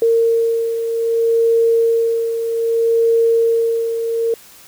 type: beating tone pair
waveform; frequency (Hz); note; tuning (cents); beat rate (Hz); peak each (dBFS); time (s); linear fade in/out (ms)
sine; 458.9 / 459.53; A#4 / A#4; -27 / -25; 0.63; -13 / -21; 0.02-4.34; 2
effects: white hiss -43 dBFS RMS until 4.67 s